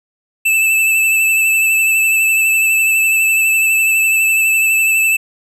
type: tone with vibrato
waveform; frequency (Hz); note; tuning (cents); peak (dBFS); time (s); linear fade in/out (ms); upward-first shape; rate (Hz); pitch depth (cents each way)
square; 2637; E7; 0; -11; 0.45-5.17; 10; triangle; 12; 28
effects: none